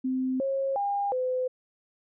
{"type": "tone with pitch steps", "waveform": "sine", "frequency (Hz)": [259, 542, 806, 509], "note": ["C4", "C#5", "G5", "C5"], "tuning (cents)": [-17, -39, 48, -48], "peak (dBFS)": -25, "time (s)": [0.04, 1.48], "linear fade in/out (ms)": 10, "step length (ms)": 360, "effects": []}